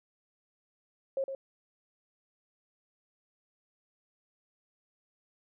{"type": "tone with echo", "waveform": "sine", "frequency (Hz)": 540, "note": "C#5", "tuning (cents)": -45, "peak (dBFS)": -28, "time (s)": [1.17, 1.24], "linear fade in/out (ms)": 2, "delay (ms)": 110, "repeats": 1, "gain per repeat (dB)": -7, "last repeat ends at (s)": 1.35, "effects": []}